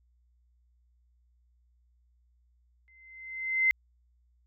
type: tone with exponential growth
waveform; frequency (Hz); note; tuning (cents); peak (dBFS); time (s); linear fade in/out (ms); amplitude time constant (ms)
sine; 2069; C7; -20; -19; 2.88-3.71; 0; 180
effects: added 60 Hz sine -64 dBFS peak until 4.46 s